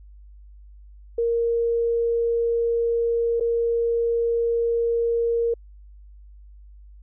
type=tone with dropouts; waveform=sine; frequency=466.2 Hz; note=A#4; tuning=in tune; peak=-19 dBFS; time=1.18-5.54 s; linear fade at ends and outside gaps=5 ms; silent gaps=3.399-3.407 s; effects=added 50 Hz sine -43 dBFS peak until 7.02 s